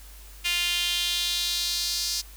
sawtooth tone with high-pass filter sweep, 350 Hz, F4, 4 cents sharp, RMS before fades -27 dBFS, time 0.44-2.22 s, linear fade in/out 20 ms, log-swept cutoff 2700 to 5000 Hz, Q 3.2, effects added 50 Hz sine -44 dBFS peak until 2.36 s + white hiss -50 dBFS RMS until 2.36 s

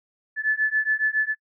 sine beating tone pair, 1732 / 1739.2 Hz, A6 / A6, -28 / -21 cents, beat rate 7.2 Hz, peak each -23 dBFS, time 0.36-1.35 s, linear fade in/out 50 ms, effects noise-tail reverb RT60 0.1 s tail -24 dB re dry

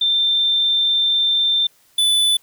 sine / square tone pair in turn, 3576 / 3490 Hz, A7 / A7, +27 / -15 cents, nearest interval unison, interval 42 cents, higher first, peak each -14 dBFS, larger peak neither, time 0.01-1.67 / 1.98-2.37 s, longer first, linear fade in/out 5 ms, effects white hiss -56 dBFS RMS until 2.42 s

